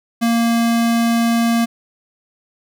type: tone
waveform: square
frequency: 232.1 Hz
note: A#3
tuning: 7 cents flat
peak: -14 dBFS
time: 0.21-1.66 s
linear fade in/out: 20 ms
effects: none